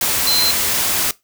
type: tone in noise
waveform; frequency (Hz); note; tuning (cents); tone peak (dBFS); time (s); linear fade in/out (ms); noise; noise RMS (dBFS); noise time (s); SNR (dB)
sine; 4100; C8; -36; -15; 0.27-0.51; 2; white; -18; 0.01-1.11; 0
effects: noise-tail reverb RT60 0.2 s tail -20 dB re dry